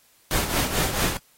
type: noise with tremolo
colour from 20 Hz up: pink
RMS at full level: -22 dBFS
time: 0.31-1.17 s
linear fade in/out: 0 ms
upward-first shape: triangle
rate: 4.5 Hz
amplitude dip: 70%
effects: white hiss -59 dBFS RMS until 1.37 s + AAC 48 kbps